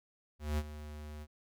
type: tone with ADSR envelope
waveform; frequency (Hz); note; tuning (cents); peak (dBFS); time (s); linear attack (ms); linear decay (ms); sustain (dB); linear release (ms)
square; 75.2; D2; +42; -30; 0.39-1.27; 190; 46; -14; 47
effects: none